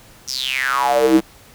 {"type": "tone with high-pass filter sweep", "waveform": "square", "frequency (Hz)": 65.5, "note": "C2", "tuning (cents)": 2, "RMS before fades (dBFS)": -17, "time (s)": [0.27, 1.21], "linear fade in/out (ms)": 20, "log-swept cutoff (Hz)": [6000, 260], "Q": 8.7, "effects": ["pink hiss -46 dBFS RMS until 1.54 s"]}